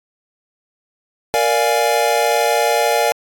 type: chord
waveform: square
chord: Bb dominant seventh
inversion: none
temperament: equal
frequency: 466.2 / 587.3 / 698.5 / 830.6 Hz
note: Bb4 / D5 / F5 / Ab5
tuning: 0 / 0 / 0 / 0 cents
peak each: -20 dBFS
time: 1.34-3.12 s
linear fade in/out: 0 ms
effects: AAC 64 kbps